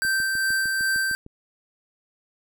square tone with tremolo, 1561 Hz, G6, 8 cents flat, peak -21 dBFS, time 0.02-1.15 s, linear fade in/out 0 ms, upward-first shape sine, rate 2.5 Hz, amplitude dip 25%
click train, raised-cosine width 3 ms, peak -29 dBFS, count 9, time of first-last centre 0.05-1.264 s, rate 6.59 Hz
effects none

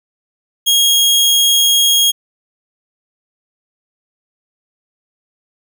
sawtooth tone, 3273 Hz, G#7, 26 cents flat, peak -6 dBFS, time 0.66-2.12 s, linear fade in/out 20 ms, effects none

